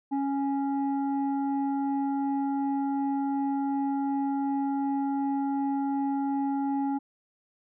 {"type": "tone pair together", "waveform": "sine", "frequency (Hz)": [276.2, 831.3], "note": ["C#4", "G#5"], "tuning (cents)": [-6, 1], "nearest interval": "octave + perfect fifth", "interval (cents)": 1907, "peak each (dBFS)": [-25, -30], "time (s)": [0.11, 6.99], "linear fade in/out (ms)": 20, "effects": ["tanh soft clip ceiling -21 dBFS"]}